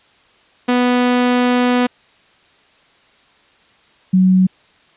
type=tone pair in turn; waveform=sawtooth / sine; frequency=246.9 / 186.17 Hz; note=B3 / F#3; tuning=0 / +11 cents; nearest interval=perfect fourth; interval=489 cents; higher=first; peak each=-8 dBFS; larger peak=neither; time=0.68-1.87 / 4.13-4.47 s; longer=first; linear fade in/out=10 ms; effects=white hiss -52 dBFS RMS until 4.96 s + resampled to 8000 Hz